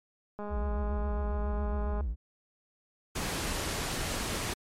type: click train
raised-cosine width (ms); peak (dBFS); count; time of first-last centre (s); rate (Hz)
1; -26; 336; 0.39-2.008; 207
type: tone with vibrato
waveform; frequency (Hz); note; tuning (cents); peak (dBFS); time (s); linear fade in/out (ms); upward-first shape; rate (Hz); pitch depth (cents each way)
triangle; 61.74; B1; 0; -27; 0.49-2.16; 50; sine; 7.3; 280
type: noise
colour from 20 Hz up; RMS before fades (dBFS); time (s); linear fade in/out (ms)
pink; -33; 3.15-4.54; 10
effects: low-pass 11000 Hz 12 dB/octave + MP3 64 kbps